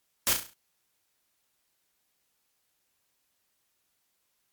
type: noise with echo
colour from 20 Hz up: white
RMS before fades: -24 dBFS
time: 0.27-0.33 s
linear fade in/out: 0 ms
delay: 34 ms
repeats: 6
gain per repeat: -6 dB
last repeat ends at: 0.534 s
effects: white hiss -75 dBFS RMS until 4.52 s + MP3 96 kbps